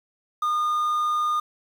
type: tone with quantisation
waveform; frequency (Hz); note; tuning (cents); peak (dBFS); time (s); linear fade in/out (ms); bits
triangle; 1219; D#6; -36; -19; 0.42-1.4; 5; 8
effects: none